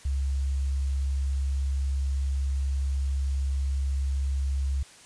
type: tone with quantisation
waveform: sine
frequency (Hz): 68.3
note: C#2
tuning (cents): -25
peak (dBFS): -24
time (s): 0.05-4.83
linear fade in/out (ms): 5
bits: 9
effects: white hiss -51 dBFS RMS until 5.05 s + resampled to 22050 Hz